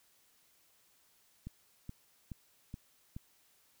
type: click train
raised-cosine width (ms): 5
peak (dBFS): -30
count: 5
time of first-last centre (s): 1.47-3.165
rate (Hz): 2.36
effects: white hiss -69 dBFS RMS until 3.8 s